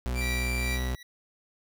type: tone with pitch glide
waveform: 40% pulse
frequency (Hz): 61.7 to 62.96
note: B1 to B1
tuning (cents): -1 to +34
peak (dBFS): -27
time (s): 0.06-0.95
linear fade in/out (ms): 0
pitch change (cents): +35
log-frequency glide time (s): 0.52-0.84
type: tone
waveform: 40% pulse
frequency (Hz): 2349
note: D7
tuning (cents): 0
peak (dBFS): -31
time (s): 0.14-0.79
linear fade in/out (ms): 50
type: tone with tremolo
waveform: 25% pulse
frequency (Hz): 1945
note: B6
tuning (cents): -27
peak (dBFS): -31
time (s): 0.21-1.03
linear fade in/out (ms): 5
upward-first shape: triangle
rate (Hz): 2.3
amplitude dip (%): 90
effects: none